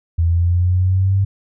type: exponential sweep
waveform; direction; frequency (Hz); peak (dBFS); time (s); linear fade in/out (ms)
sine; up; 82.8 to 98.7; -12; 0.18-1.25; 10
effects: none